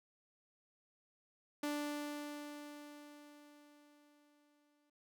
sawtooth tone with exponential decay, 293.7 Hz, D4, in tune, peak -32 dBFS, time 1.63-4.9 s, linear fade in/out 5 ms, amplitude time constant 710 ms, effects none

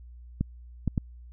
clicks, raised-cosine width 5 ms, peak -13 dBFS, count 3, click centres 0.41 / 0.877 / 0.978 s, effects added 60 Hz sine -44 dBFS peak until 1.32 s

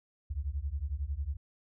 sine beating tone pair, 65.6 / 76.6 Hz, C2 / D#2, +5 / -27 cents, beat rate 11 Hz, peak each -35 / -35 dBFS, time 0.3-1.37 s, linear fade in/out 10 ms, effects none

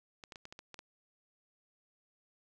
clicks, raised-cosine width 0.2 ms, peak -30 dBFS, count 8, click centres 0.238 / 0.322 / 0.358 / 0.454 / 0.525 / 0.591 / 0.743 / 0.791 s, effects none

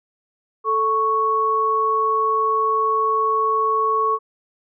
sine tone pair together, 440 / 1108.7 Hz, A4 / C#6, 0 / 0 cents, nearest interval octave + major third, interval 1600 cents, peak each -23 / -17 dBFS, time 0.64-4.19 s, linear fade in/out 50 ms, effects none

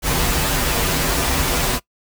pink noise with comb filter, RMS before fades -19 dBFS, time 0.02-1.8 s, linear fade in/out 50 ms, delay 9.5 ms, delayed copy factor -0.85, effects noise-tail reverb RT60 0.1 s tail -21 dB re dry

